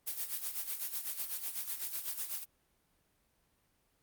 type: noise with tremolo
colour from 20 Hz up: blue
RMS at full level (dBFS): -36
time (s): 0.06-2.45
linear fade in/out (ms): 20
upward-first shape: sine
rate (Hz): 8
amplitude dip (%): 70
effects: pink hiss -74 dBFS RMS until 4.02 s + Opus 32 kbps